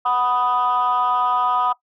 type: chord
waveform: sine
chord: B major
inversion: second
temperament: equal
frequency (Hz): 740 / 987.8 / 1244.5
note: F#5 / B5 / D#6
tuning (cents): 0 / 0 / 0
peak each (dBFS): -21 / -20 / -19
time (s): 0.05-1.73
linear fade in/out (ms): 10
effects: noise-tail reverb RT60 0.1 s tail -18 dB re dry + tanh soft clip ceiling -11 dBFS